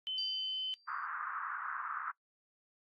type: tone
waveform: sine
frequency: 3052 Hz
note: G7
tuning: 47 cents flat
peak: -35 dBFS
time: 0.07-0.74 s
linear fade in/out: 0 ms
type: tone with exponential decay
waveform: sine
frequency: 4699 Hz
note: D8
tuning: in tune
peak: -36 dBFS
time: 0.18-1.06 s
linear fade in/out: 1 ms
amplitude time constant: 190 ms
type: band-pass noise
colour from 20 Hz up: white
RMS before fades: -40 dBFS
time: 0.87-2.12 s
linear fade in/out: 20 ms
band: 1100 to 1500 Hz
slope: 48 dB/octave
effects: noise-tail reverb RT60 0.1 s tail -22 dB re dry + AAC 32 kbps